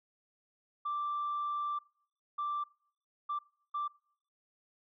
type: tone bursts at uneven times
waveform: sine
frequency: 1174.7 Hz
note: D6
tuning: in tune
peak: -31 dBFS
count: 4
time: 0.85-1.79 / 2.38-2.64 / 3.29-3.39 / 3.74-3.88 s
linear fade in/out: 10 ms
effects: noise-tail reverb RT60 0.6 s tail -25 dB re dry + tanh soft clip ceiling -29 dBFS